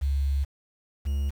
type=tone pair in turn; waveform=sine / triangle; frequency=69.3 / 69.98 Hz; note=C#2 / C#2; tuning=0 / +17 cents; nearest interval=unison; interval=17 cents; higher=second; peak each=-22 dBFS; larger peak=neither; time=0.01-0.45 / 1.05-1.31 s; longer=first; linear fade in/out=20 ms; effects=8-bit